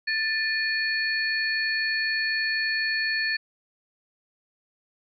sine tone cluster, 1768 / 2437 / 4384 Hz, A6 / D#7 / C#8, +8 / -37 / -20 cents, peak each -25 / -31 / -30 dBFS, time 0.07-3.37 s, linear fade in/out 10 ms, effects none

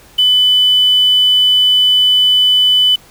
sine tone with quantisation, 3000 Hz, F#7, 23 cents sharp, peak -7 dBFS, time 0.18-2.96 s, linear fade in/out 10 ms, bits 5, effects pink hiss -43 dBFS RMS until 3.1 s

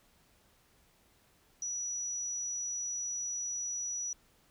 sine tone, 5870 Hz, F#8, 15 cents flat, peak -34 dBFS, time 1.62-4.13 s, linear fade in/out 2 ms, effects pink hiss -67 dBFS RMS until 4.5 s

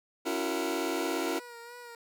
sawtooth chord, F# dominant seventh, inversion second, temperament just, 277.5 / 333 / 370 / 462.5 Hz, C#4 / E4 / F#4 / A#4, +2 / +18 / 0 / -14 cents, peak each -32 / -29 / -31 / -33 dBFS, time 0.25-1.4 s, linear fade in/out 20 ms
15% pulse tone with vibrato, 476.8 Hz, A#4, 39 cents sharp, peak -38 dBFS, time 0.97-1.95 s, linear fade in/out 2 ms, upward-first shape sine, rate 2.8 Hz, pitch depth 39 cents each way
effects none

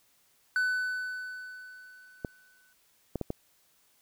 triangle tone with exponential decay, 1500 Hz, F#6, 23 cents sharp, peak -22 dBFS, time 0.56-2.73 s, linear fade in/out 1 ms, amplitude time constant 470 ms
clicks, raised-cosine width 2 ms, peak -18 dBFS, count 4, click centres 2.248 / 3.157 / 3.213 / 3.304 s
effects white hiss -67 dBFS RMS until 4.01 s

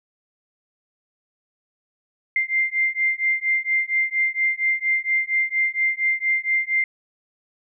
sine beating tone pair, 2093 / 2097.3 Hz, C7 / C7, 0 / +4 cents, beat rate 4.3 Hz, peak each -22 dBFS, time 2.36-6.84 s, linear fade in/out 2 ms, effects none

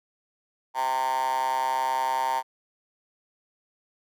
10% pulse tone with high-pass filter, 130.81 Hz, C3, in tune, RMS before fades -26 dBFS, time 0.74-2.43 s, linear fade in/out 50 ms, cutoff 900 Hz, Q 9.2, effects none

